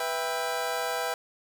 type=chord; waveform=25% pulse; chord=E minor; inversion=second; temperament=just; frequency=494.4 / 659.3 / 791.1 Hz; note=B4 / E5 / G5; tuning=+2 / 0 / +16 cents; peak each=-29 dBFS; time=0-1.14 s; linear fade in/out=2 ms; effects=8-bit